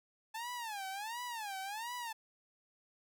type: tone with vibrato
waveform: sawtooth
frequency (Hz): 867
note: A5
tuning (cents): -26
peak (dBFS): -36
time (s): 0.34-2.13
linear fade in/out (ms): 10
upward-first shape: sine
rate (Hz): 1.4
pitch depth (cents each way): 220
effects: none